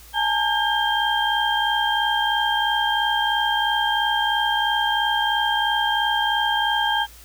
sine tone cluster, 840 / 903 / 1606 / 3179 Hz, G#5 / A5 / G6 / G7, +19 / +45 / +41 / +24 cents, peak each -24 dBFS, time 0.13-7.07 s, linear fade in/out 50 ms, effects added 57 Hz sine -46 dBFS peak until 7.24 s + white hiss -47 dBFS RMS until 7.24 s

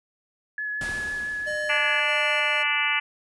sine tone with vibrato, 1700 Hz, G#6, 40 cents sharp, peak -27 dBFS, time 0.58-2 s, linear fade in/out 2 ms, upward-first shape triangle, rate 5.9 Hz, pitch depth 14 cents each way
pink noise with exponential decay, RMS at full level -34 dBFS, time 0.81-2.61 s, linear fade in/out 2 ms, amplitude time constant 390 ms
square tone with tremolo, 605 Hz, D#5, 49 cents flat, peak -30 dBFS, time 1.46-2.64 s, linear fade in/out 20 ms, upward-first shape square, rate 1.6 Hz, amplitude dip 30%
harmonic tone, 292.5 Hz, D4, 7 cents flat, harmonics 3 / 4 / 5 / 6 / 7 / 8 / 9 / 10, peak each -33 / -32 / -32 / -30 / -27 / -27 / -29 / -30 dBFS, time 1.69-3 s, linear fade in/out 10 ms
effects resampled to 24000 Hz

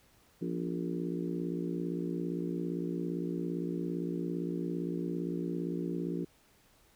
harmonic tone with a mistuned harmonic, 57.6 Hz, A#1, 20 cents flat, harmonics 3 / 4 / 5 / 6 / 7 / 8, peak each -36 / -45 / -38 / -38 / -43 / -47 dBFS, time 0.41-6.25 s, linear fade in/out 10 ms, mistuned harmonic 4, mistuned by +74 cents, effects pink hiss -65 dBFS RMS until 6.95 s

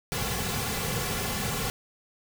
pink noise with comb filter, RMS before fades -30 dBFS, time 0.12-1.7 s, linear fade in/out 0 ms, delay 3.2 ms, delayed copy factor -0.7, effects none

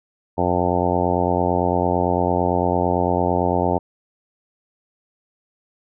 harmonic tone, 88.9 Hz, F2, 31 cents sharp, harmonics 1 / 2 / 3 / 4 / 5 / 6 / 7 / 8 / 9 / 10, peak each -26 / -26 / -26 / -26 / -26 / -26 / -26 / -26 / -26 / -26 dBFS, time 0.37-3.79 s, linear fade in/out 20 ms, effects none

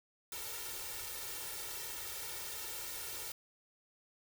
white noise with comb filter, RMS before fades -43 dBFS, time 0.32-3.32 s, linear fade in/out 2 ms, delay 2.2 ms, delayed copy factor +1, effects none

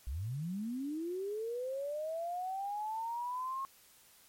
sine linear sweep, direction up, 55.3 to 1086 Hz, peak -35 dBFS, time 0.07-3.65 s, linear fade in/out 0 ms, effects white hiss -62 dBFS RMS until 4.28 s + MP3 64 kbps

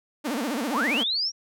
sawtooth tone with vibrato, 261.6 Hz, C4, in tune, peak -22 dBFS, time 0.24-1.04 s, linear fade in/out 20 ms, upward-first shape sine, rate 15 Hz, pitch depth 280 cents each way
sine linear sweep, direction up, 600 to 5740 Hz, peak -23 dBFS, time 0.71-1.32 s, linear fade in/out 50 ms
effects none

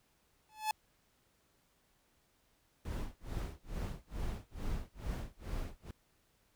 45% pulse tone with exponential growth, 862 Hz, A5, 36 cents flat, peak -28 dBFS, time 0.49-0.71 s, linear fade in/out 2 ms, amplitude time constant 47 ms
brown noise with tremolo, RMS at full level -37 dBFS, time 2.85-5.91 s, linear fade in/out 2 ms, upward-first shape sine, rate 2.3 Hz, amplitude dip 100%
effects pink hiss -73 dBFS RMS until 6.55 s

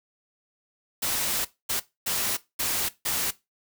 white noise bursts at uneven times, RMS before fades -27 dBFS, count 5, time 1.02-1.45 / 1.69-1.8 / 2.06-2.37 / 2.59-2.89 / 3.05-3.31 s, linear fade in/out 10 ms, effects noise-tail reverb RT60 0.2 s tail -17 dB re dry

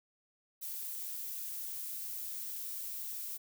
violet noise, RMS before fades -41 dBFS, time 0.61-3.38 s, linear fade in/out 20 ms, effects none

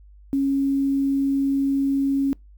sine tone with quantisation, 274.8 Hz, C#4, 15 cents flat, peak -18 dBFS, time 0.33-2.33 s, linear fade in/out 0 ms, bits 8, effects noise-tail reverb RT60 0.2 s tail -26 dB re dry + added 50 Hz sine -45 dBFS peak until 2.57 s

